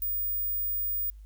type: tone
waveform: sine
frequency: 15000 Hz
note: A#9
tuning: 10 cents sharp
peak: -27 dBFS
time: 0.02-1.1 s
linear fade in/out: 0 ms
effects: added 51 Hz sine -44 dBFS peak until 1.25 s + white hiss -72 dBFS RMS until 1.25 s